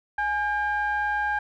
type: ring-modulated tone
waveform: triangle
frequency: 385.8 Hz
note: G4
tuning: 28 cents flat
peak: -18 dBFS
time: 0.18-1.39 s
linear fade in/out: 5 ms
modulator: 1220 Hz
effects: none